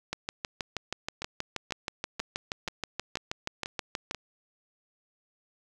two click trains, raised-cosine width 0.2 ms, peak -14 / -18 dBFS, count 26 / 7, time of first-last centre 0.13-4.111 / 1.22-4.147 s, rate 6.28 / 2.05 Hz, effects none

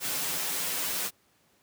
white noise with comb filter, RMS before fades -31 dBFS, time 0-1.11 s, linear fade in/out 50 ms, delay 8.9 ms, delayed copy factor -1, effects pink hiss -66 dBFS RMS until 1.62 s + high-pass 100 Hz 12 dB/octave

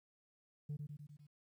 sine tone with echo, 147.2 Hz, D3, 4 cents sharp, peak -37 dBFS, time 0.69-0.77 s, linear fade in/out 10 ms, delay 100 ms, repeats 5, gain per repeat -4 dB, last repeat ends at 1.27 s, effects tanh soft clip ceiling -38 dBFS + 13-bit

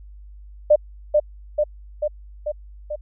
sine tone with echo, 599 Hz, D5, 34 cents sharp, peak -9 dBFS, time 0.7-0.76 s, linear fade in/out 10 ms, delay 440 ms, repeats 5, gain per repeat -3 dB, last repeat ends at 2.96 s, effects added 50 Hz sine -39 dBFS peak until 3.01 s

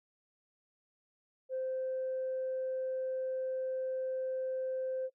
sine tone, 520 Hz, C5, 11 cents flat, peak -32 dBFS, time 1.49-5.1 s, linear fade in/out 50 ms, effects noise-tail reverb RT60 0.1 s tail -20 dB re dry + tanh soft clip ceiling -29 dBFS

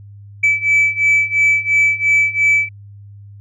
sine beating tone pair, 2304 / 2306.9 Hz, D7 / D7, -34 / -32 cents, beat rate 2.9 Hz, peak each -14 / -12 dBFS, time 0.43-2.69 s, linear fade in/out 10 ms, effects tanh soft clip ceiling -7 dBFS + added 101 Hz sine -35 dBFS peak until 3.4 s

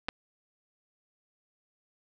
clicks, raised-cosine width 0.3 ms, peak -16 dBFS, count 2, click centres 0.085 / 0.089 s, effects none

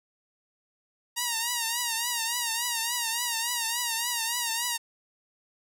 5% pulse tone with vibrato, 939 Hz, A#5, 12 cents sharp, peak -15 dBFS, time 1.16-4.78 s, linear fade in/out 20 ms, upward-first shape triangle, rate 3.5 Hz, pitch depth 88 cents each way, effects none

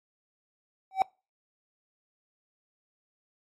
triangle tone with exponential growth, 766 Hz, G5, 40 cents flat, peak -14 dBFS, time 0.91-1.02 s, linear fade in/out 1 ms, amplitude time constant 22 ms, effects noise-tail reverb RT60 0.3 s tail -25 dB re dry + AAC 48 kbps

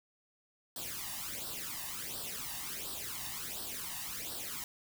white noise with flanger, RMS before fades -41 dBFS, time 0.76-4.64 s, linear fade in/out 2 ms, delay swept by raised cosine 0.22 to 1.09 ms, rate 1.4 Hz, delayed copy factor +0.75, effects none

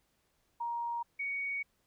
sine tone pair in turn, 941 / 2238 Hz, A#5 / C#7, +16 / +16 cents, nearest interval octave + minor third, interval 1500 cents, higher second, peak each -33 / -33 dBFS, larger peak neither, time 0.6-1.03 / 1.19-1.63 s, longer second, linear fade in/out 10 ms, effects pink hiss -75 dBFS RMS until 1.86 s

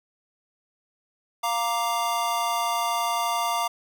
square chord, Bb major, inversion second, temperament equal, 698.5 / 932.3 / 1174.7 Hz, F5 / Bb5 / D6, 0 / 0 / 0 cents, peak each -29 / -28 / -29 dBFS, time 1.43-3.68 s, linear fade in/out 10 ms, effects none

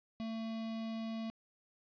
square tone with notch filter, 224.2 Hz, A3, 33 cents sharp, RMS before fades -40 dBFS, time 0.2-1.3 s, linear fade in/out 0 ms, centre 1500 Hz, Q 1.5, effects resampled to 11025 Hz + 11-bit

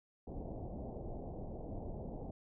pink low-pass noise, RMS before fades -44 dBFS, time 0.27-2.31 s, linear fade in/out 5 ms, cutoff 770 Hz, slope 48 dB/octave, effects none

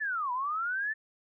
sine linear two-way sweep, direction down then up, 1785 to 960 to 1785 Hz, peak -29 dBFS, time 0-0.94 s, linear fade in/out 20 ms, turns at 0.32 s, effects none

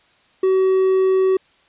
triangle tone, 378.4 Hz, F#4, 39 cents sharp, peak -11 dBFS, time 0.43-1.37 s, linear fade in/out 5 ms, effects white hiss -56 dBFS RMS until 1.68 s + resampled to 8000 Hz

